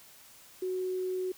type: tone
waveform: sine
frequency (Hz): 370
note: F#4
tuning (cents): 0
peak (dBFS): -30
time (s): 0.62-1.32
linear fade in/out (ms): 5
effects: white hiss -55 dBFS RMS until 1.37 s